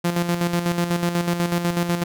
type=tone with tremolo; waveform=sawtooth; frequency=173.1 Hz; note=F3; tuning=15 cents flat; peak=-14 dBFS; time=0.04-2.04 s; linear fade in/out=10 ms; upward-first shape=square; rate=8.1 Hz; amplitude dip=55%; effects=none